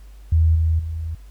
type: tone with level steps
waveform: sine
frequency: 80.9 Hz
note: E2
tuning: 32 cents flat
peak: -12 / -15 / -24 dBFS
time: 0.32-1.15 s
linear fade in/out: 5 ms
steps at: 0.55 / 0.79 s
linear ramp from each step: 5 ms
effects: added 50 Hz sine -39 dBFS peak until 1.3 s + pink hiss -57 dBFS RMS until 1.3 s